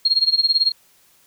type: tone with tremolo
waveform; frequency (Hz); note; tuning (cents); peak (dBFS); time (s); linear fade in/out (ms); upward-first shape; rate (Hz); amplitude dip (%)
sine; 4252; C8; +27; -11; 0.05-0.72; 5; sine; 18; 90
effects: white hiss -56 dBFS RMS until 1.26 s